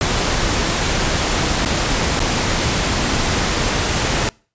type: noise with dropouts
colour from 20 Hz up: pink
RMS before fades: -18 dBFS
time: 0.01-4.29 s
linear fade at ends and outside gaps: 1 ms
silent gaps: 1.65-1.658 / 2.194-2.202 s
effects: noise-tail reverb RT60 0.4 s tail -26 dB re dry + resampled to 16000 Hz